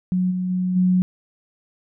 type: tone with level steps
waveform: sine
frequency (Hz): 182.9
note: F#3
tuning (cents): -20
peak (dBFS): -17 / -21 / -19 / -14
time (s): 0.12-1.02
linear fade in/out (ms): 0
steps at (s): 0.3 / 0.49 / 0.75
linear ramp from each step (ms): 20
effects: none